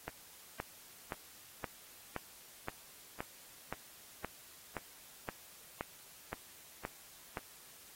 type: click train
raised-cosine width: 0.5 ms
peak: -23 dBFS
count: 15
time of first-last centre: 0.08-7.372 s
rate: 1.92 Hz
effects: white hiss -57 dBFS RMS until 7.95 s + AAC 48 kbps